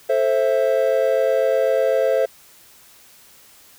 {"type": "chord", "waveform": "triangle", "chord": "A minor", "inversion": "none", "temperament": "just", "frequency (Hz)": [440, 528, 660], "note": ["A4", "C5", "E5"], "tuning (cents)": [0, 16, 2], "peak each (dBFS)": [-20, -16, -19], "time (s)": [0.09, 2.26], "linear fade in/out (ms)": 10, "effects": ["white hiss -49 dBFS RMS until 3.78 s"]}